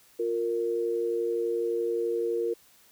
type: tone pair together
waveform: sine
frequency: 351.8 / 463.5 Hz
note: F4 / A#4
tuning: +13 / -10 cents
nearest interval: perfect fourth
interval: 477 cents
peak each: -30 / -27 dBFS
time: 0.19-2.54 s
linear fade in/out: 10 ms
effects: white hiss -59 dBFS RMS until 2.91 s